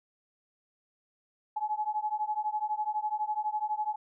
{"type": "beating tone pair", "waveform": "sine", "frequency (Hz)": [845, 857], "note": ["G#5", "A5"], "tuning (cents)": [30, -46], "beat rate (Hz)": 12, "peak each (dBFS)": [-32, -32], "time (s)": [1.56, 3.96], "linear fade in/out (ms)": 10, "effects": []}